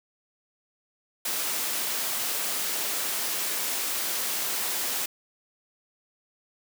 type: high-pass noise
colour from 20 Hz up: white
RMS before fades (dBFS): -29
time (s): 1.25-5.06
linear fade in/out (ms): 5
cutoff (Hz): 250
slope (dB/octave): 12
effects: none